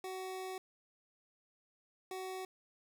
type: tone bursts at uneven times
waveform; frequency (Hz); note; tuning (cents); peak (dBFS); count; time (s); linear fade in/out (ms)
25% pulse; 375; F#4; +23; -37; 2; 0.04-0.58 / 2.11-2.45; 2
effects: none